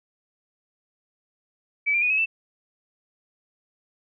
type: tone with pitch steps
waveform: sine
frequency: 2296 / 2381 / 2469 / 2561 / 2656 Hz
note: D7 / D7 / D#7 / D#7 / E7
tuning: -40 / +23 / -14 / +49 / +12 cents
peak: -19 dBFS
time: 1.86-2.26 s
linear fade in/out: 20 ms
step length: 80 ms
effects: none